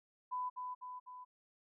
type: tone with echo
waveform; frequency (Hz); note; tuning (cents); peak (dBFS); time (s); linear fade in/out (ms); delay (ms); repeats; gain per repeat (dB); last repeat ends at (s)
sine; 1000; B5; +21; -36; 0.31-0.5; 20; 250; 3; -4; 1.25
effects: none